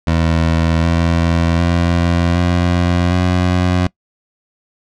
20% pulse tone with pitch steps, 82 / 83.92 / 85.88 / 87.89 / 89.94 Hz, E2 / E2 / F2 / F2 / F#2, -9 / +31 / -29 / +12 / -49 cents, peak -7 dBFS, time 0.07-3.87 s, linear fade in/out 5 ms, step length 760 ms, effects noise-tail reverb RT60 0.1 s tail -23 dB re dry + low-pass 5000 Hz 12 dB/octave

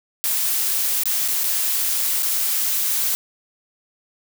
blue noise with dropouts, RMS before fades -21 dBFS, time 0.24-3.15 s, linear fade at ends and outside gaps 0 ms, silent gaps 1.035-1.056 / 1.278-1.284 / 1.436-1.44 / 2.224-2.23 s, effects none

